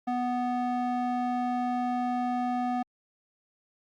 square tone with band-pass filter, 246.9 Hz, B3, in tune, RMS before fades -29 dBFS, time 0.07-2.83 s, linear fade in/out 10 ms, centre 600 Hz, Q 2, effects Opus 48 kbps

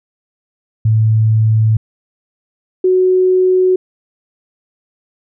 sine tone pair in turn, 110 / 370 Hz, A2 / F#4, 0 / 0 cents, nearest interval octave + major sixth, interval 2100 cents, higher second, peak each -8 dBFS, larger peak neither, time 0.85-1.77 / 2.84-3.76 s, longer neither, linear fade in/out 5 ms, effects none

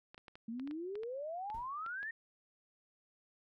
clicks, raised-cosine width 0.3 ms, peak -36 dBFS, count 12, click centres 0.145 / 0.179 / 0.282 / 0.355 / 0.597 / 0.675 / 0.711 / 0.955 / 1.034 / 1.501 / 1.863 / 2.03 s
sine exponential sweep, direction up, 220 to 1864.7 Hz, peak -39 dBFS, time 0.48-2.11 s, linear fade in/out 5 ms
brown noise with exponential decay, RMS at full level -47 dBFS, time 1.54-1.79 s, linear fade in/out 5 ms, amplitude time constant 54 ms
effects none

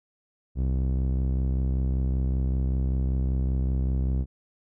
sawtooth tone with low-pass filter, 65.2 Hz, C2, 5 cents flat, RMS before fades -25 dBFS, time 0.55-4.26 s, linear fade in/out 50 ms, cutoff 260 Hz, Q 0.57, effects none

